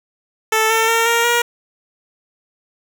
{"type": "tone with pitch steps", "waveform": "10% pulse", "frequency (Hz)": [440, 448.5, 457.1, 465.9, 474.9], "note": ["A4", "A4", "A#4", "A#4", "A#4"], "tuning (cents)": [0, 33, -34, -1, 32], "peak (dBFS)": -5, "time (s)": [0.52, 1.42], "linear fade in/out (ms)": 5, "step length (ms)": 180, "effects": []}